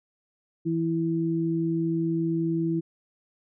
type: tone pair together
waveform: sine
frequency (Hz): 164.54 / 329.6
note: E3 / E4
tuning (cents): -3 / 0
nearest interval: octave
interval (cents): 1203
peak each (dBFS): -27 / -25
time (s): 0.65-2.81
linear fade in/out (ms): 20
effects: none